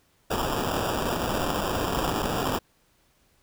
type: noise with sample-and-hold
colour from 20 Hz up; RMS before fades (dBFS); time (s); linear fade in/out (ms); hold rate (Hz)
blue; -27; 0.3-2.59; 10; 2100
effects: pink hiss -65 dBFS RMS until 3.42 s